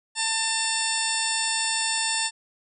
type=harmonic tone with a mistuned harmonic; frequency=894 Hz; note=A5; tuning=27 cents sharp; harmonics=1 / 2 / 3 / 4 / 5 / 6 / 8 / 9 / 10; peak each=-32 / -32 / -32 / -32 / -32 / -32 / -32 / -32 / -32 dBFS; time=0.15-2.31 s; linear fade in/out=50 ms; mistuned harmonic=3; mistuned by=+16 cents; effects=none